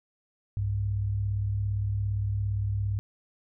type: tone pair together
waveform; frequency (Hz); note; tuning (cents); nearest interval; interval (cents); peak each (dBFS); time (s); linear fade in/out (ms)
sine; 63.82 / 101.3; C2 / G#2; -43 / -43; minor sixth; 800; -34 / -26; 0.57-2.99; 0
effects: none